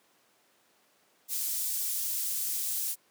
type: high-pass noise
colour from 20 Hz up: pink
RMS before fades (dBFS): -32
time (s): 1.28-2.96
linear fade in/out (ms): 50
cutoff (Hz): 9000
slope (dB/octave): 12
effects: pink hiss -66 dBFS RMS until 3.1 s + high-pass 300 Hz 12 dB/octave